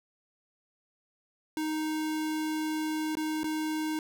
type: tone with dropouts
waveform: square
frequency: 311.1 Hz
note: D#4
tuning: in tune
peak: -30 dBFS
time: 1.57-3.99 s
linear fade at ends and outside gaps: 1 ms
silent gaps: 3.153-3.17 / 3.433-3.442 s
effects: none